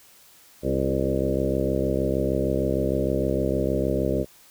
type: harmonic tone with a mistuned harmonic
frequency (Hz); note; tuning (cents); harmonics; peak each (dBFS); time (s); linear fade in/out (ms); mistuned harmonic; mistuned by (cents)
66.5; C2; +29; 1 / 2 / 3 / 4 / 5 / 6 / 7 / 8 / 9; -30 / -30 / -30 / -30 / -30 / -30 / -30 / -30 / -30; 0.62-4.26; 50; 5; +27
effects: white hiss -53 dBFS RMS until 4.5 s

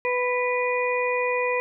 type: harmonic tone with a mistuned harmonic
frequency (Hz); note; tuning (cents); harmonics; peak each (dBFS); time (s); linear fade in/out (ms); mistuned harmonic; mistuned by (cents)
495.4; B4; +5; 1 / 2 / 4 / 5; -24 / -28 / -30 / -29; 0.05-1.6; 0; 5; -22
effects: none

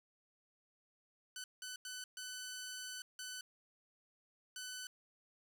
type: tone bursts at uneven times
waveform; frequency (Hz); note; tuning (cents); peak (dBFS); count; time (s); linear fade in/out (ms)
10% pulse; 1503; F#6; +27; -36; 6; 1.36-1.44 / 1.62-1.76 / 1.85-2.04 / 2.17-3.02 / 3.19-3.41 / 4.56-4.87; 2
effects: none

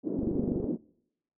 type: band-pass noise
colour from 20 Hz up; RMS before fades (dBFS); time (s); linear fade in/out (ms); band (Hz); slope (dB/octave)
pink; -31; 0.03-0.78; 50; 220 to 380; 24
type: click train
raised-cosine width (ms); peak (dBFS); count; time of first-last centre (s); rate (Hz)
3; -21; 12; 0.19-0.643; 24.3
effects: noise-tail reverb RT60 0.8 s tail -25 dB re dry

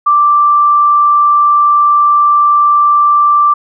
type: tone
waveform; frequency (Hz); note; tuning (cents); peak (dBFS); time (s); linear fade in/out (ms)
sine; 1174.7; D6; 0; -5; 0.06-3.54; 10
effects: none

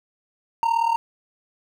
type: tone with amplitude modulation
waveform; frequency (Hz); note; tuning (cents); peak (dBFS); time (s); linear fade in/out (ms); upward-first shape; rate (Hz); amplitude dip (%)
triangle; 921; A#5; -21; -13; 0.63-0.96; 0; sine; 38.2; 75
effects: none

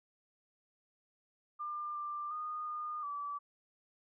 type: tone with pitch steps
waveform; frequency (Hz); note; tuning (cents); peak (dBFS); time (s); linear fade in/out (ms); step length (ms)
sine; 1197 / 1186 / 1228 / 1219 / 1154; D6 / D6 / D#6 / D#6 / D6; +33 / +17 / -23 / -36 / -31; -37; 1.59-3.39; 20; 360
effects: none

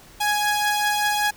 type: tone pair together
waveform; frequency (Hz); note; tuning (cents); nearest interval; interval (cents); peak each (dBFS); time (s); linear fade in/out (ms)
sawtooth; 833.2 / 1661.2; G#5 / G#6; +5 / 0; octave; 1195; -17 / -22; 0.2-1.31; 10
effects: pink hiss -48 dBFS RMS until 1.36 s

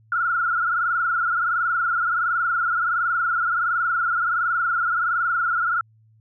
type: tone with frequency modulation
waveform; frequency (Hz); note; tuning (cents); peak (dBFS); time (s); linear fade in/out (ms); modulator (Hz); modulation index
sine; 1387; F6; -12; -19; 0.12-5.81; 2; 21.4; 3.2
effects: added 110 Hz sine -53 dBFS peak until 6.2 s

